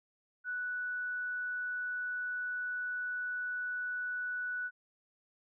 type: tone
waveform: sine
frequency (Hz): 1480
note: F#6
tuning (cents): 0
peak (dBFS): -34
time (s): 0.44-4.71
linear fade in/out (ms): 50
effects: none